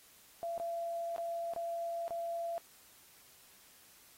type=tone with dropouts; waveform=sine; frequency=678 Hz; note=E5; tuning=49 cents sharp; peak=-35 dBFS; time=0.43-2.58 s; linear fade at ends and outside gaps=0 ms; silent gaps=0.579-0.599 / 1.162-1.181 / 1.536-1.562 / 2.08-2.107 s; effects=white hiss -61 dBFS RMS until 4.17 s + AAC 48 kbps